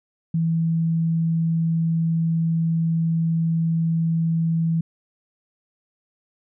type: tone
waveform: sine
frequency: 164.2 Hz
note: E3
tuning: 6 cents flat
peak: -18 dBFS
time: 0.34-4.81 s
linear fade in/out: 5 ms
effects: none

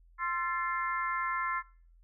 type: harmonic tone with a mistuned harmonic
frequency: 350 Hz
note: F4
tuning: 4 cents sharp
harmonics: 3 / 4 / 5 / 6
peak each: -33 / -35 / -37 / -39 dBFS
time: 0.18-1.63 s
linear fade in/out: 50 ms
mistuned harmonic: 4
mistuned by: -60 cents
effects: noise-tail reverb RT60 0.5 s tail -24 dB re dry + added 42 Hz sine -57 dBFS peak until 2.03 s

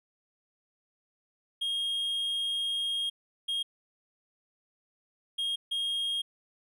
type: tone bursts at uneven times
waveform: triangle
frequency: 3248 Hz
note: G#7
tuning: 39 cents flat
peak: -27 dBFS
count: 4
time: 1.61-3.1 / 3.48-3.63 / 5.38-5.56 / 5.71-6.22 s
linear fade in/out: 10 ms
effects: none

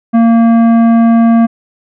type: tone with tanh clipping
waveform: triangle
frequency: 230 Hz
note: A#3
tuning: 23 cents flat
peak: -6 dBFS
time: 0.13-1.47 s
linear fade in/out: 20 ms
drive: 16 dB
effects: none

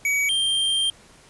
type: tone pair in turn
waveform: square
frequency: 2265 / 3173 Hz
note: C#7 / G7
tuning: +37 / +20 cents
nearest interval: tritone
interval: 583 cents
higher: second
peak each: -20 dBFS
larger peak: neither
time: 0.05-0.29 / 0.29-0.9 s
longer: second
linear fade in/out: 2 ms
effects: pink hiss -51 dBFS RMS until 1.29 s + resampled to 24000 Hz

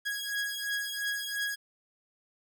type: beating tone pair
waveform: sawtooth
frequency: 1653 / 1655.9 Hz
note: G#6 / G#6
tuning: -9 / -6 cents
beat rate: 2.9 Hz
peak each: -31 dBFS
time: 0.05-1.56 s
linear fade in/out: 20 ms
effects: none

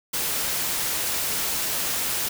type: noise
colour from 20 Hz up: white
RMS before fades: -26 dBFS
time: 0.13-2.29 s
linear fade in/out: 10 ms
effects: none

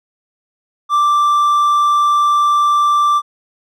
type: tone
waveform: triangle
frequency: 1175 Hz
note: D6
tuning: 1 cent sharp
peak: -8 dBFS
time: 0.89-3.22 s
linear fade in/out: 50 ms
effects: none

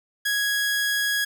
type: tone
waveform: sawtooth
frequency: 1661.2 Hz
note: G#6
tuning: in tune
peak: -18 dBFS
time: 0.25-1.25 s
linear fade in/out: 10 ms
effects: none

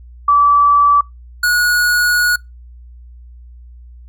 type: tone pair in turn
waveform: sine / square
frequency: 1155 / 1455.2 Hz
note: D6 / F#6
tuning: -29 / -29 cents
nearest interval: major third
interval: 400 cents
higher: second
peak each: -7 / -12 dBFS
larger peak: first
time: 0.28-1.01 / 1.43-2.36 s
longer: second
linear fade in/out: 5 ms
effects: noise-tail reverb RT60 0.2 s tail -25 dB re dry + added 60 Hz sine -35 dBFS peak until 4.08 s

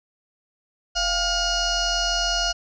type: tone with frequency modulation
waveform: sine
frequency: 2881 Hz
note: F#7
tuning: 47 cents flat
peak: -20 dBFS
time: 0.95-2.53 s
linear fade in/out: 20 ms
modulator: 731 Hz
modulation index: 3.9
effects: none

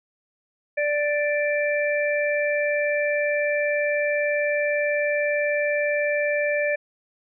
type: harmonic tone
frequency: 587.3 Hz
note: D5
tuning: in tune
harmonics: 1 / 3 / 4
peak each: -22 / -27 / -28 dBFS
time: 0.77-6.76 s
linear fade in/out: 10 ms
effects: none

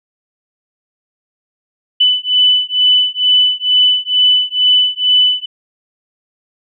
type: beating tone pair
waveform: sine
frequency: 2993 / 2995.2 Hz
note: F#7 / F#7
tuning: +19 / +20 cents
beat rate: 2.2 Hz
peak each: -12 dBFS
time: 2-5.46 s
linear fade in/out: 10 ms
effects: none

